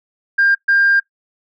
sine tone bursts at uneven times, 1600 Hz, G6, 35 cents sharp, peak -9 dBFS, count 2, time 0.38-0.55 / 0.68-1 s, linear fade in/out 10 ms, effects noise-tail reverb RT60 0.1 s tail -18 dB re dry + tanh soft clip ceiling -6 dBFS

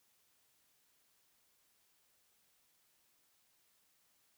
silence, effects white hiss -74 dBFS RMS until 4.37 s

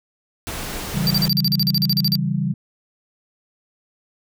pink noise, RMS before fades -29 dBFS, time 0.47-1.28 s, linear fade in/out 0 ms
sine chord, C# diminished, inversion none, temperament equal, 138.59 / 164.81 / 196 Hz, C#3 / E3 / G3, 0 / 0 / 0 cents, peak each -23 dBFS, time 0.94-2.54 s, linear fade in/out 10 ms
square tone bursts, 4678 Hz, D8, 8 cents flat, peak -17 dBFS, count 15, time 1.07-2.154 s, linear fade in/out 0 ms, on 34 ms, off 41 ms
effects none

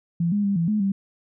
sine tone with pitch steps, 169.6 / 205.2 / 199.4 / 167.4 / 212.4 / 196.2 Hz, E3 / G#3 / G3 / E3 / G#3 / G3, +50 / -21 / +30 / +27 / +39 / +2 cents, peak -19 dBFS, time 0.2-0.92 s, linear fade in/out 5 ms, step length 120 ms, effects none

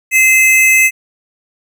square tone pair together, 2064 / 2587 Hz, C7 / E7, -24 / -33 cents, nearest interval major third, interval 391 cents, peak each -10 dBFS, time 0.11-0.91 s, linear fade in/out 50 ms, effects none

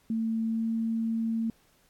sine tone with pitch glide, 224.4 to 226.1 Hz, A3 to A3, +34 to +47 cents, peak -26 dBFS, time 0.1-1.5 s, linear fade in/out 2 ms, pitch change +13 cents, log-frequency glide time 0.41-0.71 s, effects pink hiss -65 dBFS RMS until 1.89 s + AAC 64 kbps

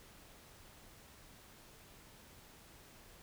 silence, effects pink hiss -59 dBFS RMS until 3.22 s

